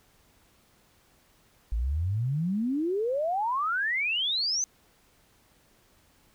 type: exponential sweep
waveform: sine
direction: up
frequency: 51.91 to 6300 Hz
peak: -25 dBFS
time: 1.72-4.64 s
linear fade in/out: 0 ms
effects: pink hiss -63 dBFS RMS until 6.34 s